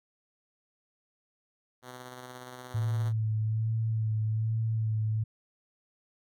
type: tone with tremolo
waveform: 5% pulse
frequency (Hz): 126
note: B2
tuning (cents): +35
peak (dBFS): -31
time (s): 1.82-3.13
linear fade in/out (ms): 50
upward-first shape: square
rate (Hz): 17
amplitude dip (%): 25
type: tone with vibrato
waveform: sine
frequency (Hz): 110.4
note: A2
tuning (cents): +6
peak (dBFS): -26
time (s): 2.74-5.24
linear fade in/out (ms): 10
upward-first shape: sine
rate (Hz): 1.2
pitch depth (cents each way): 27
effects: none